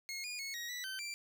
20% pulse tone with pitch steps, 2160 / 2441 / 2191 / 1891 / 1963 / 1540 / 2353 Hz, C#7 / D#7 / C#7 / A#6 / B6 / G6 / D7, -45 / -34 / -21 / +24 / -11 / -31 / +3 cents, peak -35 dBFS, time 0.09-1.14 s, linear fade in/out 0 ms, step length 150 ms, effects none

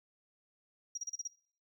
triangle tone bursts, 5720 Hz, F8, 41 cents sharp, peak -32 dBFS, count 6, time 0.95-1.276 s, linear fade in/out 5 ms, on 26 ms, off 34 ms, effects noise-tail reverb RT60 0.5 s tail -23 dB re dry + tanh soft clip ceiling -34 dBFS

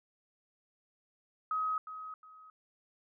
sine tone with echo, 1267 Hz, D#6, 31 cents sharp, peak -30 dBFS, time 1.51-1.78 s, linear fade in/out 2 ms, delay 360 ms, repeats 2, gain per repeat -11 dB, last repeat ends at 2.5 s, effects none

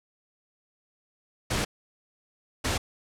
pink noise bursts at uneven times, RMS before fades -27 dBFS, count 2, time 1.5-1.65 / 2.64-2.78 s, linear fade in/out 10 ms, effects low-pass 9000 Hz 12 dB/octave

